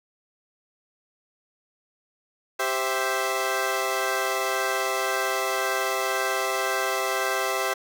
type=chord; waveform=15% pulse; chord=C major; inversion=second; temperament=equal; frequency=392 / 523.3 / 659.3 Hz; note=G4 / C5 / E5; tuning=0 / 0 / 0 cents; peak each=-22 dBFS; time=2.59-7.74 s; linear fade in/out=10 ms; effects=none